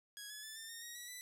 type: tone with pitch steps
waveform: 10% pulse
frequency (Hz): 1661.2 / 1704 / 1747.8 / 1792.8 / 1839 / 1886.3 / 1934.9 / 1984.7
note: G#6 / G#6 / A6 / A6 / A#6 / A#6 / B6 / B6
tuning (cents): 0 / +44 / -12 / +32 / -24 / +20 / -36 / +8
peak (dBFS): -38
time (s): 0.17-1.21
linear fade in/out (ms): 0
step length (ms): 130
effects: 12-bit